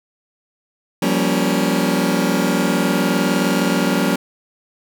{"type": "chord", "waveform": "sawtooth", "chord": "G half-diminished seventh", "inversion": "third", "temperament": "just", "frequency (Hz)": [176.4, 196, 235.2, 282.2], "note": ["F3", "G3", "Bb3", "Db4"], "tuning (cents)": [18, 0, 16, 31], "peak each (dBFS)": -17, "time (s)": [1.02, 4.16], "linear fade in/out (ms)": 5, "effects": []}